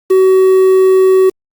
triangle tone with quantisation, 377.4 Hz, F#4, 34 cents sharp, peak -3 dBFS, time 0.1-1.3 s, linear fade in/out 10 ms, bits 5, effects Opus 48 kbps

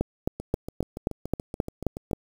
two click trains, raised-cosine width 2 ms, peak -20 / -10 dBFS, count 13 / 9, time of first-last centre 0.4-2.112 / 0.01-2.132 s, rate 7.01 / 3.77 Hz, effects 7-bit

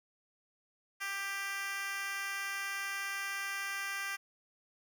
10% pulse tone with high-pass filter, 394.8 Hz, G4, 12 cents sharp, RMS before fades -38 dBFS, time 1-4.17 s, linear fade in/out 20 ms, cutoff 1600 Hz, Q 1.4, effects none

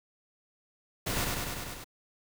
pink noise with echo, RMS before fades -32 dBFS, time 1.06-1.25 s, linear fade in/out 10 ms, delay 99 ms, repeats 6, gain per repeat -2 dB, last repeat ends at 1.844 s, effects none

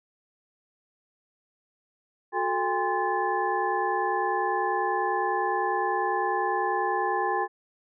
sine tone cluster, 366.5 / 436.5 / 807 / 1041 / 1735 Hz, F#4 / A4 / G#5 / C6 / A6, -16 / -14 / -50 / -9 / -25 cents, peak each -31 / -32 / -27 / -30 / -33 dBFS, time 2.32-7.48 s, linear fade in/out 50 ms, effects none

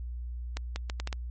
accelerating click train, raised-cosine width 0.2 ms, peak -17 dBFS, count 6, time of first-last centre 0.57-1.128 s, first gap 190 ms, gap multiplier 0.73, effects added 60 Hz sine -34 dBFS peak until 1.3 s + MP3 32 kbps

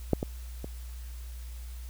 clicks, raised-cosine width 2 ms, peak -9 / -16 / -23 dBFS, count 3, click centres 0.133 / 0.229 / 0.644 s, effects added 60 Hz sine -38 dBFS peak until 1.89 s + white hiss -54 dBFS RMS until 1.89 s

